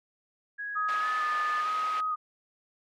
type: tone with pitch glide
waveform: sine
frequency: 1661.2 to 1742.8 Hz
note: G#6 to A6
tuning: 0 to -17 cents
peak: -33 dBFS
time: 0.58-1.62 s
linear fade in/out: 20 ms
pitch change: +83 cents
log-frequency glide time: 1-1.07 s
type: tone with vibrato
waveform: sine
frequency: 1244.5 Hz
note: D#6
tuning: in tune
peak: -27 dBFS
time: 0.75-2.16 s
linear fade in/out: 20 ms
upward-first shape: square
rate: 1.1 Hz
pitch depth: 19 cents each way
type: band-pass noise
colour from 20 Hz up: pink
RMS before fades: -41 dBFS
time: 0.88-2.01 s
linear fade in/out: 10 ms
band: 1000 to 2800 Hz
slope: 12 dB/octave
effects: none